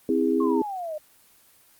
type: chord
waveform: sine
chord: C augmented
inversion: none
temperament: just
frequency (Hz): 261.6 / 327 / 408.8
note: C4 / E4 / G#4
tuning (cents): 0 / -14 / -27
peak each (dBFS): -24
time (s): 0.09-0.62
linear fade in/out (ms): 2
type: exponential sweep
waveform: sine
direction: down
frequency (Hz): 1100 to 594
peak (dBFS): -29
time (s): 0.4-0.98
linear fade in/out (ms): 5
effects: white hiss -57 dBFS RMS until 1.79 s + Opus 24 kbps